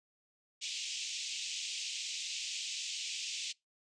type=band-pass noise; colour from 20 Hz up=pink; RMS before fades=-40 dBFS; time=0.61-3.53 s; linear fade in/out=20 ms; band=2500 to 7600 Hz; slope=48 dB/octave; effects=noise-tail reverb RT60 0.2 s tail -25 dB re dry + resampled to 22050 Hz